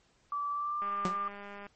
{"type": "tone with pitch glide", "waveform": "sine", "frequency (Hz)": [1158, 1194], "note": ["D6", "D6"], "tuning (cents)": [-25, 28], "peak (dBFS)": -31, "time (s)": [0.32, 1.28], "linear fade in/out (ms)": 2, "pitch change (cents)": 53, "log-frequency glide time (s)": [0.51, 0.83]}
{"type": "click train", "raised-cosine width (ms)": 0.5, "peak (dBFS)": -31, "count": 172, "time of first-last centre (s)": [0.82, 1.667], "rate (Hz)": 202}
{"type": "tone with exponential decay", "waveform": "sawtooth", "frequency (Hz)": 183.9, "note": "F#3", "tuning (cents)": -10, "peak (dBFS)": -23, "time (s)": [1.05, 1.2], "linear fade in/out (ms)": 2, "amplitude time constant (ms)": 32}
{"effects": ["pink hiss -68 dBFS RMS until 1.75 s", "MP3 32 kbps"]}